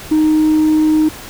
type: tone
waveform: sine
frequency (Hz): 310.1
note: D#4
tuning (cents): -6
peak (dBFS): -7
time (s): 0.11-1.09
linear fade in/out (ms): 10
effects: tanh soft clip ceiling -7 dBFS + pink hiss -32 dBFS RMS until 1.29 s